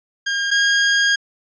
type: tone pair in turn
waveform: sawtooth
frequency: 1615 / 1627.2 Hz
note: G#6 / G#6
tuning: -49 / -36 cents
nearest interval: unison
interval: 13 cents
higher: second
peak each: -15 / -10 dBFS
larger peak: second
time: 0.26-0.51 / 0.51-1.16 s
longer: second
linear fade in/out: 10 ms
effects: resampled to 16000 Hz